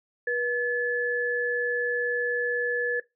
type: tone pair together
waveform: sine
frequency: 484.1 / 1722 Hz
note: B4 / A6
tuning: -35 / -38 cents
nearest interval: octave + minor seventh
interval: 2197 cents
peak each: -28 / -25 dBFS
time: 0.27-3 s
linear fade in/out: 5 ms
effects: noise-tail reverb RT60 0.2 s tail -19 dB re dry